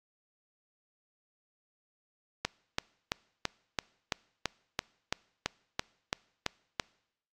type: click train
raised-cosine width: 0.2 ms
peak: -11 dBFS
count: 14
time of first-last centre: 2.45-6.798 s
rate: 2.99 Hz
effects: noise-tail reverb RT60 0.8 s tail -25 dB re dry + AAC 64 kbps